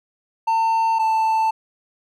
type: tone pair in turn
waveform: triangle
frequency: 900 / 885.6 Hz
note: A5 / A5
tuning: +39 / +11 cents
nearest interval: unison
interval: 28 cents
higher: first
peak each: -14 dBFS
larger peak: neither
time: 0.47-0.99 / 0.99-1.51 s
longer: neither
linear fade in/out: 10 ms
effects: none